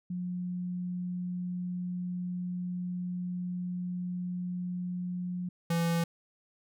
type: tone pair in turn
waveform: sine / square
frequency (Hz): 179.2 / 168.29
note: F3 / E3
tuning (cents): +45 / +36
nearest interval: minor second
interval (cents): 109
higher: first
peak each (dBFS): -32 / -27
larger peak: second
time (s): 0.1-5.49 / 5.7-6.04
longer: first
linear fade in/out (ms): 5
effects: none